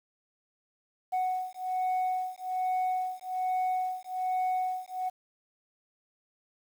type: beating tone pair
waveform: sine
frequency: 740 / 741.2 Hz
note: F#5 / F#5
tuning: 0 / +3 cents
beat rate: 1.2 Hz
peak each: -29 dBFS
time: 1.12-5.1 s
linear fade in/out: 20 ms
effects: tanh soft clip ceiling -25 dBFS + 9-bit